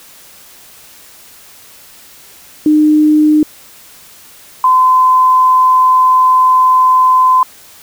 sine tone pair in turn, 304.4 / 1023.9 Hz, D#4 / C6, -38 / -38 cents, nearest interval octave + major sixth, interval 2100 cents, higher second, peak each -5 dBFS, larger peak neither, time 2.66-3.43 / 4.64-7.43 s, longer second, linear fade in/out 2 ms, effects white hiss -39 dBFS RMS until 7.82 s

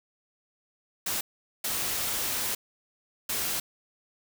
white noise bursts at uneven times, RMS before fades -30 dBFS, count 3, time 1.06-1.21 / 1.64-2.55 / 3.29-3.6 s, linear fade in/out 5 ms, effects none

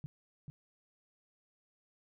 sine tone with echo, 145.7 Hz, D3, 13 cents flat, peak -38 dBFS, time 0.04-0.06 s, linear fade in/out 0 ms, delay 440 ms, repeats 1, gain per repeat -4 dB, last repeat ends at 0.5 s, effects none

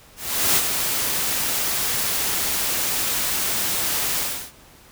white noise with ADSR envelope, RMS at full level -17 dBFS, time 0.16-4.52 s, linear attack 410 ms, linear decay 41 ms, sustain -6 dB, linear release 340 ms, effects pink hiss -49 dBFS RMS until 4.91 s

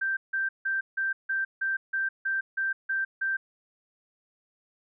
sine tone bursts, 1568 Hz, G6, in tune, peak -25 dBFS, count 11, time 0.01-3.37 s, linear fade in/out 10 ms, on 160 ms, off 160 ms, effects none

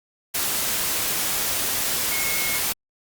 sine tone in noise, 2171 Hz, C#7, 37 cents flat, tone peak -28 dBFS, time 2.11-2.59 s, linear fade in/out 10 ms, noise white, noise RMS -24 dBFS, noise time 0.34-2.73 s, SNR -7 dB, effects Opus 48 kbps

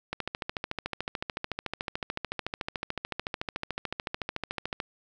click train, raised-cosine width 0.3 ms, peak -15 dBFS, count 65, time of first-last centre 0.13-4.802 s, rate 13.7 Hz, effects none

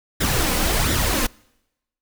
pink noise with flanger, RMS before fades -20 dBFS, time 0.2-1.27 s, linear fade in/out 10 ms, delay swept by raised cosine 0.54 to 4.04 ms, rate 1.4 Hz, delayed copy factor +0.55, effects noise-tail reverb RT60 0.9 s tail -26 dB re dry

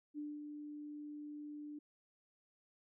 sine tone with ADSR envelope, 296.3 Hz, D4, 15 cents sharp, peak -40 dBFS, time 0.14-1.79 s, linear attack 42 ms, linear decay 220 ms, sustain -5 dB, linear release 7 ms, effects none

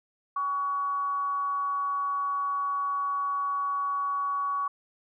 sine tone with frequency modulation, 1125 Hz, C#6, 25 cents sharp, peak -26 dBFS, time 0.36-4.68 s, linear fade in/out 5 ms, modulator 329 Hz, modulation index 0.21, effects none

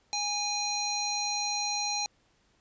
harmonic tone, 821 Hz, G#5, 20 cents flat, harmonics 1 / 3 / 5 / 7 / 8, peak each -34 / -38 / -32 / -36 / -38 dBFS, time 0.13-2.06 s, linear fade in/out 0 ms, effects pink hiss -68 dBFS RMS until 2.6 s + resampled to 16000 Hz

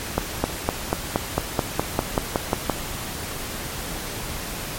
accelerating click train, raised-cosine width 1 ms, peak -4 dBFS, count 13, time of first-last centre 0.18-2.697 s, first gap 260 ms, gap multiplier 0.96, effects pink hiss -31 dBFS RMS until 4.78 s + MP3 64 kbps

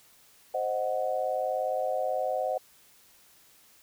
sine chord, C diminished, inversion none, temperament equal, 523.3 / 622.3 / 740 Hz, C5 / Eb5 / Gb5, 0 / 0 / 0 cents, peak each -31 dBFS, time 0.54-2.58 s, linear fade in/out 5 ms, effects white hiss -59 dBFS RMS until 3.82 s

